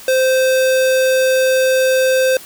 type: tone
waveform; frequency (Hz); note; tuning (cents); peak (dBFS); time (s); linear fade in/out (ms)
square; 520; C5; -11; -12; 0.08-2.37; 2
effects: white hiss -37 dBFS RMS until 2.45 s

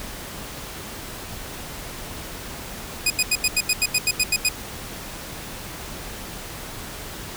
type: tone bursts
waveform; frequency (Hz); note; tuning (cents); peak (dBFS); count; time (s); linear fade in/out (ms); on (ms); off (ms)
15% pulse; 2489; D#7; 0; -10; 12; 3.06-4.489; 5; 43; 83
effects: pink hiss -35 dBFS RMS until 7.36 s

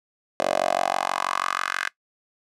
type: tone with high-pass filter sweep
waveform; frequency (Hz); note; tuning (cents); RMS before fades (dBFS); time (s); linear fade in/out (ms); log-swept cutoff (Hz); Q
10% pulse; 46.17; F#1; -3; -25; 0.4-1.89; 0; 530 to 1600; 3.9
effects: noise-tail reverb RT60 0.1 s tail -20 dB re dry + low-pass 9000 Hz 12 dB/octave

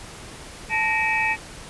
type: tone cluster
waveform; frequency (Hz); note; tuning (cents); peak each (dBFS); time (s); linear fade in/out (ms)
sine; 878 / 1866 / 2311 / 2573; A5 / A#6 / D7 / E7; -4 / +1 / -28 / -43; -25; 0.69-1.37; 50
effects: pink hiss -40 dBFS RMS until 1.69 s + resampled to 24000 Hz

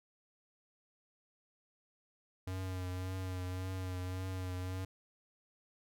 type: tone with vibrato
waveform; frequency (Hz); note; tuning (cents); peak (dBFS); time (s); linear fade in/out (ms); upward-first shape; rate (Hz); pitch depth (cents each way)
square; 92.5; F#2; 0; -38; 2.47-4.85; 5; triangle; 1.8; 33
effects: none

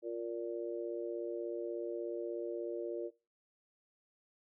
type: harmonic tone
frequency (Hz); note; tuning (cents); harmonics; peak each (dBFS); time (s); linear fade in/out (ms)
116.54; A#2; 0; 3 / 4 / 5; -39 / -41 / -43; 0.02-3.11; 50
effects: noise-tail reverb RT60 0.3 s tail -20 dB re dry

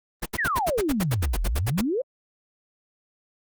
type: noise bursts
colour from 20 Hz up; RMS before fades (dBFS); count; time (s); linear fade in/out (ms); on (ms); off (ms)
pink; -27; 15; 0.22-1.814; 10; 40; 71
type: exponential two-way sweep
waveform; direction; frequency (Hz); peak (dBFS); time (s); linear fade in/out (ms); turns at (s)
sine; down then up; 2038 to 38.89 to 562; -22; 0.38-2.02; 10; 1.43
effects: Opus 32 kbps

